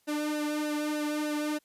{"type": "tone with flanger", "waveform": "sawtooth", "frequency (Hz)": 300, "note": "D4", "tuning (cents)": 37, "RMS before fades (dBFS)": -31, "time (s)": [0.07, 1.59], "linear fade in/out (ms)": 20, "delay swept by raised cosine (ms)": [0.89, 2.39], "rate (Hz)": 3.3, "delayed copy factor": -0.8, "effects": ["white hiss -70 dBFS RMS until 1.64 s", "resampled to 32000 Hz"]}